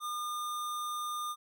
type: tone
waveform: square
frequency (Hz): 1210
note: D#6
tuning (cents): -49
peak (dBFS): -35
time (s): 0-1.36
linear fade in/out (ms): 50
effects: none